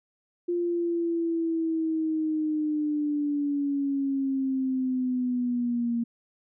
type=linear sweep; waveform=sine; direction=down; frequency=350 to 233.1 Hz; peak=-24 dBFS; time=0.48-6.04 s; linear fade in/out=10 ms; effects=none